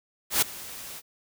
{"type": "noise with ADSR envelope", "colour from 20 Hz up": "white", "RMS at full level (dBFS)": -20, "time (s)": [0.3, 1.02], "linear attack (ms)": 120, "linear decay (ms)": 8, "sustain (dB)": -20, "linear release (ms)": 45, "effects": []}